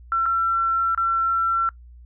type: tone with dropouts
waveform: sine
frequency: 1351 Hz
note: E6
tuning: 42 cents sharp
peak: -18 dBFS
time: 0.12-1.69 s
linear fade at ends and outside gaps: 1 ms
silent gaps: 0.257-0.261 / 0.948-0.976 s
effects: noise-tail reverb RT60 0.1 s tail -22 dB re dry + added 60 Hz sine -42 dBFS peak until 2.05 s